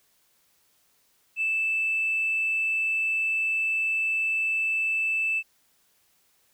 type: tone with tanh clipping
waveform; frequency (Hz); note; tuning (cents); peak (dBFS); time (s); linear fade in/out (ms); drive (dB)
triangle; 2637; E7; 0; -23; 1.36-5.43; 50; 4
effects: white hiss -66 dBFS RMS until 6.53 s